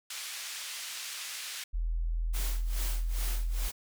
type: band-pass noise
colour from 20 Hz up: pink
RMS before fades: -40 dBFS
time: 0.1-1.64 s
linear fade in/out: 5 ms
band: 2300 to 11000 Hz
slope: 12 dB/octave
type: tone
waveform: sine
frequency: 41.33 Hz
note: E1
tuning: 5 cents sharp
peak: -28 dBFS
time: 1.73-3.69 s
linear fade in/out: 20 ms
type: noise with tremolo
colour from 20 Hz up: white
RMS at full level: -38 dBFS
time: 2.33-3.72 s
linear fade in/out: 20 ms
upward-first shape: sine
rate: 2.4 Hz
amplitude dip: 90%
effects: none